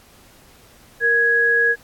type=tone pair together; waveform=sine; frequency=466.9 / 1664 Hz; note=A#4 / G#6; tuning=+3 / +3 cents; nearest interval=octave + minor seventh; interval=2200 cents; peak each=-22 / -14 dBFS; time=1-1.76 s; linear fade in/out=50 ms; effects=pink hiss -50 dBFS RMS until 1.83 s + AAC 64 kbps